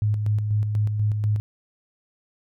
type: tone with tremolo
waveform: sine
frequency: 105.6 Hz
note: G#2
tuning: 29 cents sharp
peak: -18 dBFS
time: 0.02-1.4 s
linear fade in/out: 0 ms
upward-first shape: square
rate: 4.1 Hz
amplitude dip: 40%
effects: none